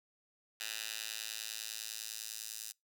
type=tone with high-pass filter sweep; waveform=10% pulse; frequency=110 Hz; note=A2; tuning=in tune; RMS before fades=-43 dBFS; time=0.6-2.72 s; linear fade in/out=5 ms; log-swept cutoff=2800 to 6100 Hz; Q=1; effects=noise-tail reverb RT60 0.2 s tail -25 dB re dry